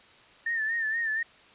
sine tone with vibrato, 1800 Hz, A6, 39 cents sharp, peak -26 dBFS, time 0.46-1.23 s, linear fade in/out 5 ms, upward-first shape sine, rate 4.2 Hz, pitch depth 67 cents each way, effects white hiss -55 dBFS RMS until 1.54 s + resampled to 8000 Hz

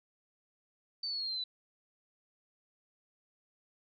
sine linear sweep, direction down, 4596 to 3951 Hz, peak -34 dBFS, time 1.03-1.44 s, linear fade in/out 5 ms, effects none

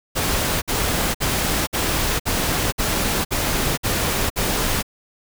pink noise bursts, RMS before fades -21 dBFS, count 9, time 0.15-4.828 s, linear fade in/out 20 ms, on 470 ms, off 56 ms, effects none

